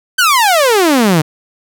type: exponential sweep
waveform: sawtooth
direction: down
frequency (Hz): 1568 to 146.83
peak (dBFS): -4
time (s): 0.18-1.22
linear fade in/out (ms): 10
effects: none